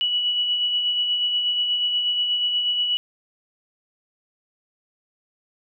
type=tone with tremolo; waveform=sine; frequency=2941 Hz; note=F#7; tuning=11 cents flat; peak=-18 dBFS; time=0.01-2.97 s; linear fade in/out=0 ms; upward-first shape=sine; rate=8.3 Hz; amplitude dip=35%; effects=none